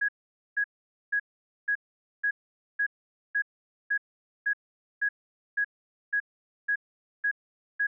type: tone bursts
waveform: sine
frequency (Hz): 1661.2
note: G#6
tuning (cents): 0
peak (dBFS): -23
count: 15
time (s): 0.01-7.87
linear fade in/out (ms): 10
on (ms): 76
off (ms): 480
effects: none